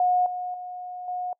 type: tone with level steps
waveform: sine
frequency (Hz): 724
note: F#5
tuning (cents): -38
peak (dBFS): -18 / -28 / -33 / -27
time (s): 0-1.33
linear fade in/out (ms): 2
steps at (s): 0.26 / 0.54 / 1.08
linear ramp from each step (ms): 2
effects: noise-tail reverb RT60 0.1 s tail -26 dB re dry